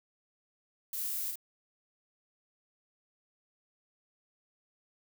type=noise with echo; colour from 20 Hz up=violet; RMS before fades=-37 dBFS; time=0.93-1.31 s; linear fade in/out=2 ms; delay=46 ms; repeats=1; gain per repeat=-3 dB; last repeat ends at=1.356 s; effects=none